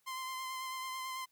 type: tone with vibrato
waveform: sawtooth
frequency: 1040 Hz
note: C6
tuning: 11 cents flat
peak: -35 dBFS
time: 0.06-1.26 s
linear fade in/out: 20 ms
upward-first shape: sine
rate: 9.1 Hz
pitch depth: 19 cents each way
effects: white hiss -75 dBFS RMS until 1.31 s